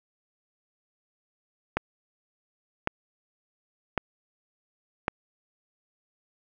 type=click train; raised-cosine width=0.5 ms; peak=-9 dBFS; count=4; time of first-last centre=1.77-5.081 s; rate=0.906 Hz; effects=none